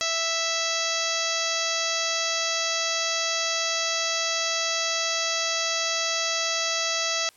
harmonic tone, 659.3 Hz, E5, in tune, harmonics 1 / 2 / 3 / 4 / 5 / 6 / 7 / 8 / 9 / 10, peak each -33 / -33 / -33 / -33 / -33 / -33 / -33 / -33 / -33 / -33 dBFS, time 0.01-7.29 s, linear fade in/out 0 ms, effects white hiss -57 dBFS RMS until 7.36 s + low-pass 12000 Hz 12 dB/octave

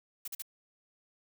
blue noise bursts, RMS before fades -39 dBFS, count 3, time 0.25-0.422 s, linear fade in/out 5 ms, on 28 ms, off 44 ms, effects none

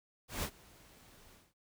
pink noise with ADSR envelope, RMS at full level -36 dBFS, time 0.28-1.54 s, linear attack 150 ms, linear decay 70 ms, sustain -24 dB, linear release 210 ms, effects none

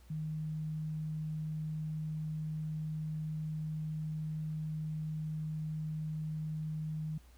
sine tone, 155.56 Hz, D#3, in tune, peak -35 dBFS, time 0.1-7.18 s, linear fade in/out 5 ms, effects added 60 Hz sine -56 dBFS peak until 7.37 s + pink hiss -66 dBFS RMS until 7.37 s

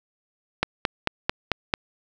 click train, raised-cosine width 0.3 ms, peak -4 dBFS, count 6, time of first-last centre 0.63-1.739 s, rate 4.51 Hz, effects none

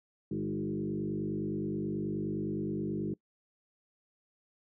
sine tone with frequency modulation, 261.9 Hz, C4, 2 cents sharp, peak -31 dBFS, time 0.31-3.14 s, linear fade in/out 5 ms, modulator 49.5 Hz, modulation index 2.5, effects noise-tail reverb RT60 0.1 s tail -23 dB re dry

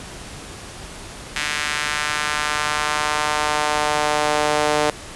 sawtooth tone with high-pass filter sweep, 150 Hz, D3, 37 cents sharp, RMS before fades -21 dBFS, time 1.36-4.9 s, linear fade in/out 0 ms, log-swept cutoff 1900 to 520 Hz, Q 1.4, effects pink hiss -36 dBFS RMS until 5.15 s + resampled to 24000 Hz

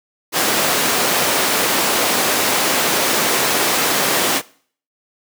pink high-pass noise, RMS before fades -17 dBFS, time 0.32-4.42 s, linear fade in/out 50 ms, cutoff 320 Hz, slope 12 dB/octave, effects noise-tail reverb RT60 0.5 s tail -21 dB re dry

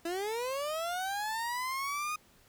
30% pulse linear sweep, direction up, 328.3 to 1244.5 Hz, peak -30 dBFS, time 0.05-2.16 s, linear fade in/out 5 ms, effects pink hiss -63 dBFS RMS until 2.48 s

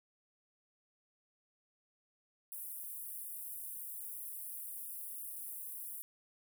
pink high-pass noise, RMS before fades -45 dBFS, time 2.52-6.02 s, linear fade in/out 0 ms, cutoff 9800 Hz, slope 48 dB/octave, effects none

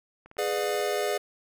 click train, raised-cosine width 0.5 ms, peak -34 dBFS, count 11, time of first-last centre 0.26-0.801 s, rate 18.5 Hz
square chord, G# diminished seventh, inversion none, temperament just, 415.3 / 498.4 / 598 / 717.6 Hz, G#4 / B4 / D5 / F5, 0 / +16 / +31 / +47 cents, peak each -30 / -34 / -32 / -34 dBFS, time 0.38-1.18 s, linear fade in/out 10 ms
effects none

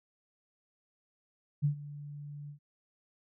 sine tone with ADSR envelope, 145.6 Hz, D3, 15 cents flat, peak -23 dBFS, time 1.62-2.59 s, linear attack 28 ms, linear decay 100 ms, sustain -18 dB, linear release 100 ms, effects none

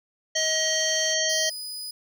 harmonic tone, 632 Hz, D#5, 27 cents sharp, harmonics 1 / 3 / 5 / 7 / 9 / 10, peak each -29 / -29 / -29 / -29 / -29 / -29 dBFS, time 0.35-1.5 s, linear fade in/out 10 ms
white band-pass noise, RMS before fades -45 dBFS, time 0.36-1.14 s, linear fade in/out 5 ms, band 1100 to 8200 Hz, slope 12 dB/octave
sawtooth tone, 4978 Hz, D#8, in tune, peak -30 dBFS, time 1.29-1.91 s, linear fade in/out 5 ms
effects none

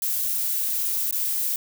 violet noise with dropouts, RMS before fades -25 dBFS, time 0.02-1.56 s, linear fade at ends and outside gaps 2 ms, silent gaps 1.111-1.125 s, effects none

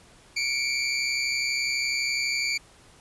25% pulse tone pair together, 2217 / 2349 Hz, C#7 / D7, 0 / 0 cents, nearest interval minor second, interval 100 cents, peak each -26 / -22 dBFS, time 0.36-2.58 s, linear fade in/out 10 ms, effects pink hiss -54 dBFS RMS until 3 s + resampled to 24000 Hz

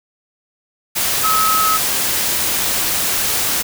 sine tone in noise, 1284 Hz, E6, 46 cents flat, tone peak -14 dBFS, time 1.23-1.78 s, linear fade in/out 20 ms, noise white, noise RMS -18 dBFS, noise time 0.95-3.63 s, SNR +1 dB, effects none

